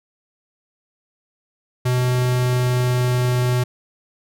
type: tone with pitch glide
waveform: square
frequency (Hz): 125.3 to 124.43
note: B2 to B2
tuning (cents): +25 to +13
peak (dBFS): -17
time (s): 1.85-3.64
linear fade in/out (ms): 10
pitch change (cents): -12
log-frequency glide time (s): 2-3.38
type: click train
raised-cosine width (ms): 2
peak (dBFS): -21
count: 46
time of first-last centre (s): 1.98-3.526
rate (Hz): 29.1
effects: none